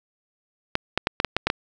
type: clicks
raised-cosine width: 0.3 ms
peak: -4 dBFS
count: 8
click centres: 0.754 / 0.976 / 1.071 / 1.201 / 1.247 / 1.366 / 1.47 / 1.501 s
effects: none